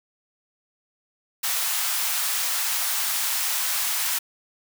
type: high-pass noise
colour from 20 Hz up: white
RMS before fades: -25 dBFS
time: 1.43-4.19 s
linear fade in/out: 10 ms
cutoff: 770 Hz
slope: 24 dB/octave
effects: none